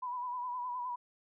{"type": "tone with vibrato", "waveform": "sine", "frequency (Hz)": 987.8, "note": "B5", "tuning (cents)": 0, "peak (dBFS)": -35, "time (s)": [0.02, 0.96], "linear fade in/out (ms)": 10, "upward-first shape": "sine", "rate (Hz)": 9.7, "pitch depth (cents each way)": 48, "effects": []}